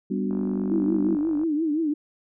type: chord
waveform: sine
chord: G major seventh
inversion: none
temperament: equal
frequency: 196 / 246.9 / 293.7 / 370 Hz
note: G3 / B3 / D4 / F#4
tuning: 0 / 0 / 0 / 0 cents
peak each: -26 / -29 / -31 / -32 dBFS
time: 0.1-1.16 s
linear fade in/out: 10 ms
type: click train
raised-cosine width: 1 ms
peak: -28 dBFS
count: 56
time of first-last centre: 0.31-1.435 s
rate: 48.9 Hz
type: tone with vibrato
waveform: sine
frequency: 310.6 Hz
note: D#4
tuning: 3 cents flat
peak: -21 dBFS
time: 0.71-1.94 s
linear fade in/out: 10 ms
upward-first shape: triangle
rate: 5.7 Hz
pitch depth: 140 cents each way
effects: none